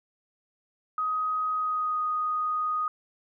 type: tone with pitch glide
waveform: sine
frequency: 1257 to 1242.6 Hz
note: D#6 to D#6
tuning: +17 to -3 cents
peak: -25 dBFS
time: 0.98-2.88 s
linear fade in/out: 2 ms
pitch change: -20 cents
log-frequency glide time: 1.53-2.01 s
effects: none